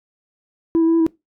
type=tone with pitch steps; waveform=sine; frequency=330.7 / 326.2 / 329.6 / 331.5 / 323.9 Hz; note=E4 / E4 / E4 / E4 / E4; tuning=+6 / -18 / 0 / +10 / -30 cents; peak=-10 dBFS; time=0.75-1.065 s; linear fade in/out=0 ms; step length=63 ms; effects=noise-tail reverb RT60 0.2 s tail -23 dB re dry + tanh soft clip ceiling -11 dBFS